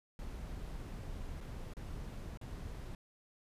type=noise with dropouts; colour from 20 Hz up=brown; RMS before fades=-44 dBFS; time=0.19-2.95 s; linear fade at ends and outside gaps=1 ms; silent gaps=1.406-1.41 / 1.736-1.768 / 2.374-2.413 s; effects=resampled to 32000 Hz